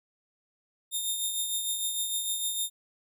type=tone with tremolo; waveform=10% pulse; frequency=3651 Hz; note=A#7; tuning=37 cents flat; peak=-19 dBFS; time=0.91-2.7 s; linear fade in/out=50 ms; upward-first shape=triangle; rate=6.6 Hz; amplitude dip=50%; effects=none

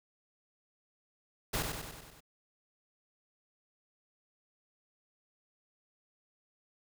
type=noise with echo; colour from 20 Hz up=pink; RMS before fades=-33 dBFS; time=1.53-1.63 s; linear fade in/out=10 ms; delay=96 ms; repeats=6; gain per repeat=-4 dB; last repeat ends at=2.206 s; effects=none

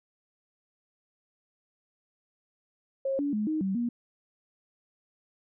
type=tone with pitch steps; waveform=sine; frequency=540 / 286.1 / 211.8 / 311.4 / 192.3 / 238.3 Hz; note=C#5 / D4 / G#3 / D#4 / G3 / A#3; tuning=-45 / -45 / +34 / +2 / -33 / +38 cents; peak=-26 dBFS; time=3.05-3.89 s; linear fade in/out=5 ms; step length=140 ms; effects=none

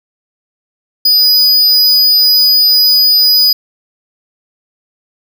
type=tone; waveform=square; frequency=4951 Hz; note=D#8; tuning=9 cents flat; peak=-6 dBFS; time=1.05-3.53 s; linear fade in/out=5 ms; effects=7-bit

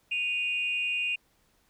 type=tone pair together; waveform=sine; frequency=2480 / 2791 Hz; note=D#7 / F7; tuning=-6 / -2 cents; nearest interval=major second; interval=204 cents; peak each=-28 / -30 dBFS; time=0.11-1.16 s; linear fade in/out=10 ms; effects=tanh soft clip ceiling -19 dBFS + pink hiss -68 dBFS RMS until 1.69 s

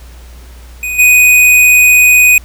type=tone with level steps; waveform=square; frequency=2489 Hz; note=D#7; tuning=in tune; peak=-16 / -4 dBFS; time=0.83-2.38 s; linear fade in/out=2 ms; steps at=0.98 s; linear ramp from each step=20 ms; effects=added 60 Hz sine -31 dBFS peak until 2.44 s + pink hiss -41 dBFS RMS until 2.44 s

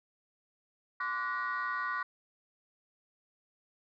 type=tone cluster; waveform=sine; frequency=1034 / 1154 / 1464 / 1899 Hz; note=C6 / D6 / F#6 / A#6; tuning=-21 / -31 / -19 / +32 cents; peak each=-39 / -35 / -35 / -38 dBFS; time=1-2.03 s; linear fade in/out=5 ms; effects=tanh soft clip ceiling -26 dBFS

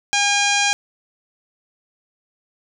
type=harmonic tone; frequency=810 Hz; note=G#5; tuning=43 cents flat; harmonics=1 / 2 / 3 / 4 / 5 / 6 / 7 / 8 / 9 / 10; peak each=-22 / -23 / -21 / -24 / -28 / -29 / -26 / -26 / -30 / -31 dBFS; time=0.13-0.73 s; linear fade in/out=0 ms; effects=none

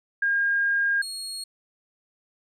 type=tone pair in turn; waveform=sine / 30% pulse; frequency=1617 / 4297 Hz; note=G#6 / C8; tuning=-47 / +45 cents; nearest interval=octave + perfect fourth; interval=1692 cents; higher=second; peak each=-20 / -29 dBFS; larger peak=first; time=0.22-1.02 / 1.02-1.44 s; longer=first; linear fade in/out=5 ms; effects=resampled to 32000 Hz

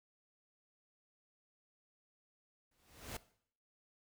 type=noise with exponential growth; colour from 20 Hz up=pink; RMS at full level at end=-42 dBFS; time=2.71-3.17 s; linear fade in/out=5 ms; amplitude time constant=100 ms; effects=noise-tail reverb RT60 0.6 s tail -18 dB re dry

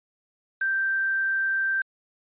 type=tone with quantisation; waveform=sine; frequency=1568 Hz; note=G6; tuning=in tune; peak=-22 dBFS; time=0.61-1.82 s; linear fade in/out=5 ms; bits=7; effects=resampled to 8000 Hz

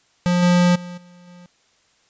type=tone with level steps; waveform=square; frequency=177 Hz; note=F3; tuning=23 cents sharp; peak=-16 / -13 / -32 / -45 / -42 dBFS; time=0.26-1.46 s; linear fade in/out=0 ms; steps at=0.42 / 0.75 / 0.97 / 1.27 s; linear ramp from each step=10 ms; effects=white hiss -60 dBFS RMS until 2.09 s + resampled to 16000 Hz

